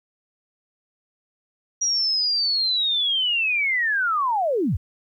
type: linear sweep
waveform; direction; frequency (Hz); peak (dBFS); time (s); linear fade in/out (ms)
sine; down; 5770 to 55; -19; 1.81-4.77; 10
effects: 10-bit